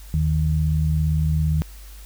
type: tone pair together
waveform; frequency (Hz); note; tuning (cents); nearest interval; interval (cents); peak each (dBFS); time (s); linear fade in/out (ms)
sine; 77.6 / 155.2; D#2 / D#3; -4 / -4; octave; 1200; -20; 0.14-1.62; 0
effects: added 50 Hz sine -38 dBFS peak until 2.05 s + white hiss -48 dBFS RMS until 2.05 s